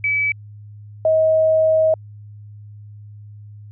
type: tone pair in turn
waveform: sine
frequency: 2293 / 634.4 Hz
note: D7 / D#5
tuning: -42 / +33 cents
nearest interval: octave + minor seventh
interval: 2225 cents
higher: first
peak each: -16 / -12 dBFS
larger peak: second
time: 0.04-0.32 / 1.05-1.94 s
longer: second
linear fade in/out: 2 ms
effects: added 104 Hz sine -36 dBFS peak until 3.71 s